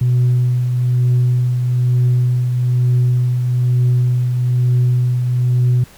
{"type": "tone with tremolo", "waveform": "sine", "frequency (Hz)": 124, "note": "B2", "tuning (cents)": 7, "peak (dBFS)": -8, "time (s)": [0.01, 5.84], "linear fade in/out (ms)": 5, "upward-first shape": "triangle", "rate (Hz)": 1.1, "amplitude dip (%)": 50, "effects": ["tanh soft clip ceiling -8 dBFS", "pink hiss -44 dBFS RMS until 5.97 s"]}